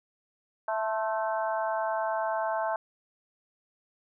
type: harmonic tone with a mistuned harmonic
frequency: 220 Hz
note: A3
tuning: in tune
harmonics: 3 / 4 / 5 / 6 / 7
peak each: -30 / -31 / -36 / -41 / -38 dBFS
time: 0.68-2.76 s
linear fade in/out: 2 ms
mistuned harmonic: 5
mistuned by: -47 cents
effects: none